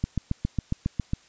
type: click train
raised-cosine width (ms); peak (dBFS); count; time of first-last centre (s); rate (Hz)
5; -12; 9; 0.04-1.134; 7.31
effects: white hiss -57 dBFS RMS until 1.28 s + resampled to 16000 Hz